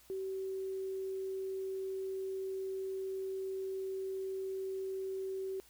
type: tone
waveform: sine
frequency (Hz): 382.4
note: G4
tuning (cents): -43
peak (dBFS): -36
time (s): 0.1-5.6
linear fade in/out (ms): 0
effects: added 60 Hz sine -70 dBFS peak until 5.69 s + white hiss -63 dBFS RMS until 5.69 s